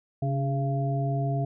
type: harmonic tone with a mistuned harmonic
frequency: 136.6 Hz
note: C#3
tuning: 25 cents flat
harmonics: 1 / 2 / 3 / 5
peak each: -25 / -36 / -37 / -32 dBFS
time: 0.22-1.45 s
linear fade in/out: 5 ms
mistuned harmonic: 2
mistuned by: +83 cents
effects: none